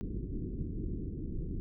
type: low-pass noise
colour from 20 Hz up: pink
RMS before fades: -37 dBFS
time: 0.01-1.6 s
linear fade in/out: 0 ms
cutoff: 380 Hz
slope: 48 dB/octave
effects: none